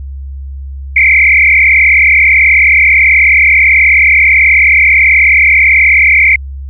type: tone with frequency modulation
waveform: sine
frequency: 2204 Hz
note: C#7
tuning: 11 cents flat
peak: -3 dBFS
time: 0.96-6.36 s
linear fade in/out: 5 ms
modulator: 38.5 Hz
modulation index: 3.9
effects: added 68 Hz sine -20 dBFS peak until 6.69 s